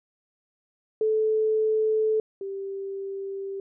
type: tone pair in turn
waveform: sine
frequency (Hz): 435.5 / 391.5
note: A4 / G4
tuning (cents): -18 / -2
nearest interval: major second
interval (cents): 184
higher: first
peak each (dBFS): -20 / -30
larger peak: first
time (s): 1.01-2.2 / 2.41-3.6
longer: neither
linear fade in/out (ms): 2
effects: none

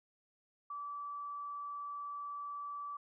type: tone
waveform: sine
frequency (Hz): 1156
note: D6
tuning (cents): -28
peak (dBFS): -40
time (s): 0.7-2.97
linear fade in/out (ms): 5
effects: none

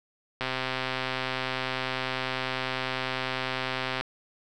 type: click train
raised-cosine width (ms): 0.3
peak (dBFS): -13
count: 469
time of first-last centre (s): 0.41-4.01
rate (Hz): 130
effects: none

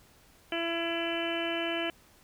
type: harmonic tone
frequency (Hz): 335.2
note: E4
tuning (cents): +29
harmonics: 1 / 2 / 3 / 4 / 5 / 6 / 7 / 8 / 9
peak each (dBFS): -34 / -35 / -45 / -43 / -39 / -45 / -39 / -41 / -37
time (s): 0.52-1.9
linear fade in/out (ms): 2
effects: pink hiss -60 dBFS RMS until 2.23 s

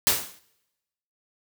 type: noise with exponential decay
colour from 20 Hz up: white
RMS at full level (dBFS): -17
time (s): 0.07-0.39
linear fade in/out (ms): 0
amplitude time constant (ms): 69
effects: noise-tail reverb RT60 1.0 s tail -24 dB re dry + high-pass 60 Hz 12 dB/octave

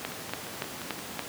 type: two click trains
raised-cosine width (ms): 0.3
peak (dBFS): -23 / -14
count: 6 / 5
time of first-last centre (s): 0.12-0.991 / 0.05-1.193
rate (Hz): 5.74 / 3.5
effects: pink hiss -39 dBFS RMS until 1.28 s + high-pass 150 Hz 12 dB/octave

